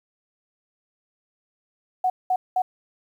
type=tone bursts; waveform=sine; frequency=740 Hz; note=F#5; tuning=in tune; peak=-18 dBFS; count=3; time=2.04-2.62 s; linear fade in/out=5 ms; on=60 ms; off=200 ms; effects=9-bit